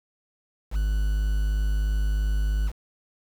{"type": "tone with quantisation", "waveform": "triangle", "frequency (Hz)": 51.5, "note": "G#1", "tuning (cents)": -14, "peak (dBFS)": -19, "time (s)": [0.71, 2.72], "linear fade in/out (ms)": 50, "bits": 7, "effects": []}